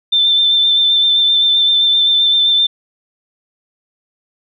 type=tone with vibrato; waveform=sine; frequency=3556 Hz; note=A7; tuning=18 cents sharp; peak=-9 dBFS; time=0.12-2.67 s; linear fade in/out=10 ms; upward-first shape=sine; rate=7.7 Hz; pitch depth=19 cents each way; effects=none